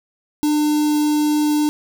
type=tone with notch filter; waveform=square; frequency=299.7 Hz; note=D4; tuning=35 cents sharp; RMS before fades=-17 dBFS; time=0.43-1.69 s; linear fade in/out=0 ms; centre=1800 Hz; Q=0.58; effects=none